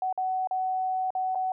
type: tone with dropouts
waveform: sine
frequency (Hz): 749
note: F#5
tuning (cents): +21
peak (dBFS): -25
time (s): 0.02-1.52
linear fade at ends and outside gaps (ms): 2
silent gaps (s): 0.127-0.176 / 0.473-0.51 / 1.105-1.151 / 1.349-1.355
effects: none